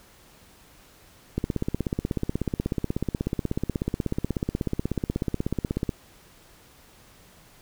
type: click train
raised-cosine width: 3 ms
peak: -12 dBFS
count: 75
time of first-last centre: 1.38-5.892 s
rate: 16.4 Hz
effects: pink hiss -54 dBFS RMS until 7.61 s